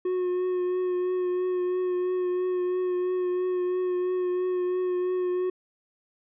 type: tone with vibrato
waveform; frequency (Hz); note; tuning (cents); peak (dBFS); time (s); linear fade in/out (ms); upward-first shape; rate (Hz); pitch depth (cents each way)
triangle; 363.3; F#4; -32; -22; 0.05-5.5; 5; triangle; 3; 23
effects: resampled to 8000 Hz